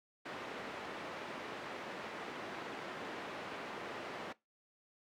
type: band-pass noise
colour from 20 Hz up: pink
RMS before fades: -45 dBFS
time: 0.25-4.33 s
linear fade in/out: 10 ms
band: 300 to 2400 Hz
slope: 12 dB/octave
effects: noise-tail reverb RT60 0.2 s tail -20 dB re dry